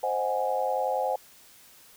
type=chord; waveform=sine; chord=Ab dominant seventh; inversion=first; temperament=equal; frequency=523.3 / 622.3 / 740 / 830.6 Hz; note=C5 / Eb5 / Gb5 / Ab5; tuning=0 / 0 / 0 / 0 cents; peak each=-29 / -33 / -30 / -30 dBFS; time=0.03-1.16 s; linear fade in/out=5 ms; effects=white hiss -54 dBFS RMS until 1.96 s